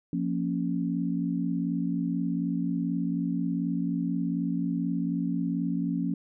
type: chord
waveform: sine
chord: Bb minor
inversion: second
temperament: equal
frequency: 174.61 / 233.1 / 277.2 Hz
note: F3 / Bb3 / Db4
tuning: 0 / 0 / 0 cents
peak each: -29 / -32 / -30 dBFS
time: 0.13-6.14 s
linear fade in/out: 2 ms
effects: none